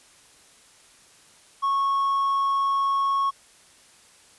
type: tone with hard clipping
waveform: sine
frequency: 1101 Hz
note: C#6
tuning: 12 cents flat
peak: -21 dBFS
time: 1.62-3.31 s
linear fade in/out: 20 ms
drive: 2 dB
effects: white hiss -54 dBFS RMS until 4.38 s + resampled to 24000 Hz